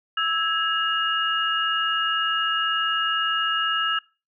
sine tone cluster, 1312 / 1654 / 2851 Hz, E6 / G#6 / F7, -9 / -8 / +35 cents, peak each -24 / -27 / -25 dBFS, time 0.17-3.99 s, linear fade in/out 5 ms, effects noise-tail reverb RT60 0.3 s tail -21 dB re dry

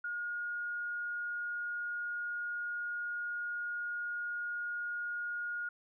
sine tone, 1432 Hz, F6, 43 cents sharp, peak -35 dBFS, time 0.04-5.69 s, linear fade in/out 5 ms, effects none

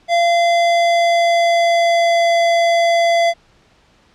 square tone with pitch glide, 686 to 679.7 Hz, F5 to F5, -31 to -47 cents, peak -12 dBFS, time 0.08-3.34 s, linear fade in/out 50 ms, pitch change -16 cents, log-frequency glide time 0.4-2.36 s, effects pink hiss -53 dBFS RMS until 4.14 s + low-pass 5000 Hz 12 dB/octave

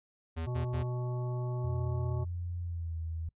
square tone bursts, 81.5 Hz, E2, 19 cents flat, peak -34 dBFS, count 3, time 0.36-0.836 s, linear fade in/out 20 ms, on 110 ms, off 73 ms
harmonic tone, 123.47 Hz, B2, in tune, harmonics 1 / 3 / 5 / 7 / 9, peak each -32 / -42 / -46 / -49 / -51 dBFS, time 0.46-2.25 s, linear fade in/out 20 ms
sine tone with pitch glide, 87.31 to 81.46 Hz, F2 to E2, 0 to -20 cents, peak -34 dBFS, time 1.64-3.29 s, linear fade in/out 5 ms, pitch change -120 cents, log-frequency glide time 2.61-2.97 s
effects noise-tail reverb RT60 0.1 s tail -24 dB re dry + resampled to 8000 Hz

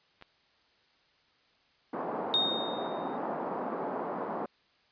clicks, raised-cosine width 0.3 ms, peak -38 / -31 dBFS, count 2, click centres 0.213 / 0.224 s
white band-pass noise, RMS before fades -35 dBFS, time 1.93-4.46 s, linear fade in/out 5 ms, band 200 to 980 Hz, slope 24 dB/octave
sine tone with exponential decay, 3700 Hz, A#7, 14 cents flat, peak -22 dBFS, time 2.34-3.17 s, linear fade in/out 0 ms, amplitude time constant 180 ms
effects white hiss -67 dBFS RMS until 4.91 s + resampled to 11025 Hz

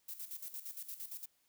violet noise with tremolo, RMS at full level -44 dBFS, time 0.08-1.26 s, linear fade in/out 10 ms, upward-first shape square, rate 8.7 Hz, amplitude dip 70%, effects white hiss -75 dBFS RMS until 1.48 s

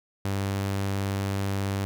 sawtooth tone, 98.4 Hz, G2, 7 cents sharp, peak -22 dBFS, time 0.25-1.85 s, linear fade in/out 0 ms, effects none

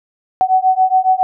sine beating tone pair, 747 / 754.2 Hz, F#5 / F#5, +16 / +33 cents, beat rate 7.2 Hz, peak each -13 dBFS, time 0.41-1.23 s, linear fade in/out 0 ms, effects none

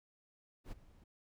brown noise with ADSR envelope, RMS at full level -43 dBFS, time 0.64-1.04 s, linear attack 79 ms, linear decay 17 ms, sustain -18 dB, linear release 5 ms, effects none

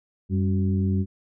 harmonic tone with a mistuned harmonic, 93.6 Hz, F#2, 20 cents sharp, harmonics 1 / 2 / 3 / 4, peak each -22 / -24 / -34 / -35 dBFS, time 0.29-1.06 s, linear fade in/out 50 ms, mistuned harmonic 2, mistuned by +75 cents, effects none

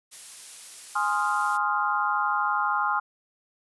blue noise, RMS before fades -40 dBFS, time 0.11-1.58 s, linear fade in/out 20 ms
sine chord, F minor seventh, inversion first, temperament equal, 830.6 / 1046.5 / 1244.5 / 1396.9 Hz, Ab5 / C6 / Eb6 / F6, 0 / 0 / 0 / 0 cents, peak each -28 dBFS, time 0.95-3 s, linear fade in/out 10 ms
effects resampled to 24000 Hz

